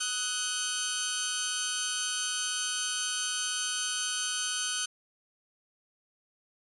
10% pulse tone cluster, 1259 / 1482 / 3145 Hz, D#6 / F#6 / G7, +20 / +2 / +5 cents, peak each -31 / -24 / -24 dBFS, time 0-4.86 s, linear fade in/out 10 ms, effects resampled to 24000 Hz + 9-bit

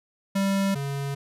square tone pair in turn, 195.9 / 139.57 Hz, G3 / C#3, -1 / +12 cents, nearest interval tritone, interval 587 cents, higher first, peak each -22 / -28 dBFS, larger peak first, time 0.35-0.75 / 0.75-1.15 s, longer neither, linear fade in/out 10 ms, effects resampled to 32000 Hz

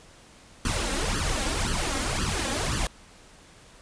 pink noise with flanger, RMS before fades -27 dBFS, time 0.65-2.87 s, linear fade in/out 2 ms, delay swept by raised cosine 0.65 to 3.75 ms, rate 1.9 Hz, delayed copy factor +0.85, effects pink hiss -52 dBFS RMS until 3.81 s + resampled to 22050 Hz

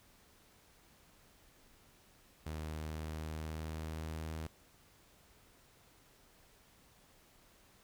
sawtooth tone with pitch glide, 77.78 to 79.37 Hz, D#2 to D#2, 0 to +35 cents, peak -36 dBFS, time 2.46-4.47 s, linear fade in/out 5 ms, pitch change +35 cents, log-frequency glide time 2.72-4.18 s, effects pink hiss -65 dBFS RMS until 7.83 s

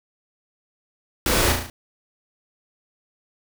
pink noise with echo, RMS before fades -21 dBFS, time 1.26-1.52 s, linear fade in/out 2 ms, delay 36 ms, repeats 5, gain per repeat -4 dB, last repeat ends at 1.7 s, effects none

